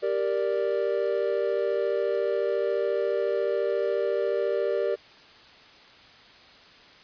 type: chord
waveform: triangle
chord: G minor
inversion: none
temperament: equal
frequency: 392 / 466.2 / 587.3 Hz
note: G4 / Bb4 / D5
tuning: 0 / 0 / 0 cents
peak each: -26 dBFS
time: 0.02-4.96 s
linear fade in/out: 20 ms
effects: white hiss -51 dBFS RMS until 7.03 s + resampled to 11025 Hz